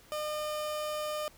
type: tone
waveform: 30% pulse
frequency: 606 Hz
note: D#5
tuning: 46 cents flat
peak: -30 dBFS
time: 0.12-1.28 s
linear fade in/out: 0 ms
effects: pink hiss -58 dBFS RMS until 1.37 s